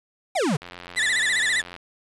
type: exponential sweep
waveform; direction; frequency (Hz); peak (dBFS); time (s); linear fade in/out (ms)
square; down; 835 to 128; -21; 0.35-0.57; 10
type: click train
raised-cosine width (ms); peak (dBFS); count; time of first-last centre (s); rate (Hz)
0.3; -22; 102; 0.62-1.764; 88.3
type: tone with vibrato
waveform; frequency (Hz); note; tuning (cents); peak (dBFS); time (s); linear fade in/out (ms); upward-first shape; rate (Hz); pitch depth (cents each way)
35% pulse; 1861; A#6; -3; -18; 0.96-1.62; 20; sine; 15; 150
effects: resampled to 24000 Hz + 7-bit